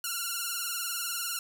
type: tone with vibrato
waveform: 5% pulse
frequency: 1399 Hz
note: F6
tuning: 3 cents sharp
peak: -20 dBFS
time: 0.04-1.39 s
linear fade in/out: 2 ms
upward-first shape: sine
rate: 20 Hz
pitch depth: 73 cents each way
effects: none